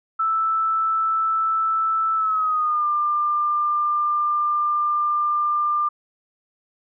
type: tone with pitch glide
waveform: sine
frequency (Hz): 1318.5 to 1195.2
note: E6 to D6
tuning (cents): 0 to +30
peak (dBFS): -18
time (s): 0.19-5.89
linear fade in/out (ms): 10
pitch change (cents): -170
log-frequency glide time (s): 2.15-2.87
effects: none